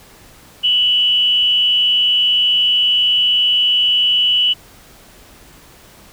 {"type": "tone with frequency modulation", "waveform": "sine", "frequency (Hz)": 2960, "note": "F#7", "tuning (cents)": 0, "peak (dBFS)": -11, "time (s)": [0.63, 4.54], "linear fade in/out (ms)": 20, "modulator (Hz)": 240, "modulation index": 0.32, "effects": ["pink hiss -44 dBFS RMS until 6.12 s"]}